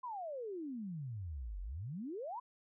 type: exponential two-way sweep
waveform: sine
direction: down then up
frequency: 1046.5 to 43.55 to 1046.5 Hz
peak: -40 dBFS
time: 0.03-2.4 s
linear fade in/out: 10 ms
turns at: 1.61 s
effects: none